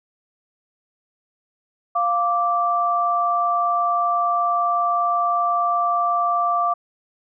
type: tone pair together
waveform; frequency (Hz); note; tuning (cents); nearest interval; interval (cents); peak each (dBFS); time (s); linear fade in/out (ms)
sine; 698.5 / 1170.3; F5 / D6; 0 / -6; major sixth; 894; -21 / -19; 1.95-6.74; 10
effects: none